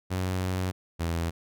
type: tone pair in turn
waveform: sawtooth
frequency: 92.5 / 83.72 Hz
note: F#2 / E2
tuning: 0 / +27 cents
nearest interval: major second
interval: 173 cents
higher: first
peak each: -23 dBFS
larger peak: neither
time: 0.1-0.72 / 0.99-1.31 s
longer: first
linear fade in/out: 20 ms
effects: none